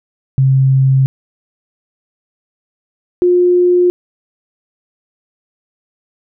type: tone pair in turn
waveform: sine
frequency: 133.5 / 356.4 Hz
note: C3 / F4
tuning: +35 / +35 cents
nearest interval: octave + perfect fourth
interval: 1700 cents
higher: second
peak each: -7 dBFS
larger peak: neither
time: 0.38-1.06 / 3.22-3.9 s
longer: neither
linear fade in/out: 0 ms
effects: none